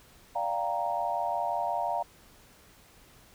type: chord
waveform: sine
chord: G minor seventh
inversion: second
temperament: equal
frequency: 587.3 / 698.5 / 784 / 932.3 Hz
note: D5 / F5 / G5 / Bb5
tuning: 0 / 0 / 0 / 0 cents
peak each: -36 / -31 / -35 / -32 dBFS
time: 0.35-2.03 s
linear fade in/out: 10 ms
effects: pink hiss -57 dBFS RMS until 3.34 s